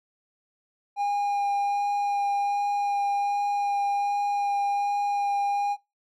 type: tone with vibrato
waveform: triangle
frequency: 810 Hz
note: G#5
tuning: 43 cents flat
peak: -21 dBFS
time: 0.96-5.77 s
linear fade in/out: 50 ms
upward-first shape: sine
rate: 1.3 Hz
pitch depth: 9 cents each way
effects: noise-tail reverb RT60 0.2 s tail -20 dB re dry